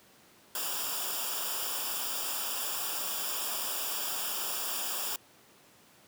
white noise with comb filter, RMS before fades -34 dBFS, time 0.55-5.16 s, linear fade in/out 2 ms, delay 0.48 ms, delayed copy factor -0.8, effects pink hiss -59 dBFS RMS until 6.07 s + high-pass 150 Hz 12 dB/octave

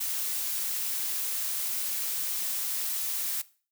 blue noise, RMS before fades -31 dBFS, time 0-3.42 s, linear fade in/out 10 ms, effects noise-tail reverb RT60 0.4 s tail -19 dB re dry

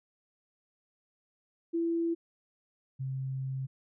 sine tone pair in turn, 334.7 / 132.83 Hz, E4 / C3, +26 / +26 cents, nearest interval octave + major third, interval 1600 cents, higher first, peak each -27 / -32 dBFS, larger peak first, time 1.73-2.15 / 2.99-3.67 s, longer second, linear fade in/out 20 ms, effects none

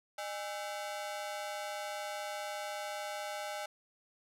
sawtooth ring-modulated tone, 715 Hz, F5, 41 cents sharp, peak -31 dBFS, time 0.18-3.66 s, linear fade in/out 5 ms, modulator 107 Hz, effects low-pass 12000 Hz 12 dB/octave

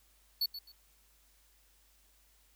square tone with echo, 4435 Hz, C#8, in tune, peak -29 dBFS, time 0.41-0.46 s, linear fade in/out 5 ms, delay 130 ms, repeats 2, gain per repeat -12 dB, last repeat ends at 0.72 s, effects added 50 Hz sine -68 dBFS peak until 2.55 s + white hiss -68 dBFS RMS until 2.55 s

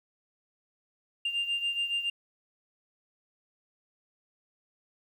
sine beating tone pair, 2794 / 2801.1 Hz, F7 / F7, 0 / +5 cents, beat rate 7.1 Hz, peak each -28 / -33 dBFS, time 1.25-2.1 s, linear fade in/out 5 ms, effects tanh soft clip ceiling -24 dBFS + 10-bit

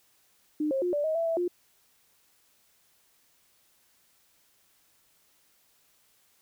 sine tone with pitch steps, 302.6 / 536 / 356.4 / 584 / 631 / 665 / 659 / 353.5 Hz, D#4 / C5 / F4 / D5 / D#5 / E5 / E5 / F4, -48 / +42 / +35 / -10 / +24 / +15 / -1 / +21 cents, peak -25 dBFS, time 0.6-1.48 s, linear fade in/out 5 ms, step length 110 ms, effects white hiss -66 dBFS RMS until 6.41 s

